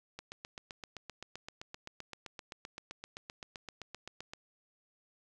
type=click train; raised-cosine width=0.2 ms; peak=-26 dBFS; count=33; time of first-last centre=0.19-4.335 s; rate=7.72 Hz; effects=none